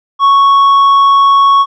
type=tone with tanh clipping; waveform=triangle; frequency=1108.7 Hz; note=C#6; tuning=in tune; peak=-5 dBFS; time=0.19-1.66 s; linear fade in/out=50 ms; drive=9 dB; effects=none